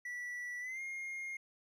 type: tone with pitch glide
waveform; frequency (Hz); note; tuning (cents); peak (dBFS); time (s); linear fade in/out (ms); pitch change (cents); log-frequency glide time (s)
triangle; 1956 to 2133; B6 to C7; -17 to +33; -38; 0.05-1.37; 5; +150; 0.6-0.81
effects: none